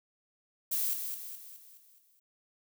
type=noise with echo; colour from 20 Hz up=violet; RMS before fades=-31 dBFS; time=0.71-0.94 s; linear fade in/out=10 ms; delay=210 ms; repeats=6; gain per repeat=-6 dB; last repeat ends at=2.2 s; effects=none